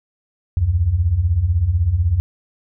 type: beating tone pair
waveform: sine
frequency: 73.8 / 89.8 Hz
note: D2 / F2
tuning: +9 / +49 cents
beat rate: 16 Hz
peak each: -20 / -15 dBFS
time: 0.57-2.2 s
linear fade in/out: 0 ms
effects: none